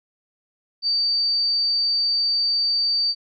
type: tone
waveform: sine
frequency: 4617 Hz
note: D8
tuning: 30 cents flat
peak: -18 dBFS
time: 0.82-3.15 s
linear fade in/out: 50 ms
effects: none